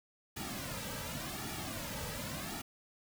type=noise with flanger; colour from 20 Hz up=pink; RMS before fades=-41 dBFS; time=0.36-2.62 s; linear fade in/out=10 ms; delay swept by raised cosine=1.9 to 2.85 ms; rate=0.89 Hz; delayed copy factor=-0.8; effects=none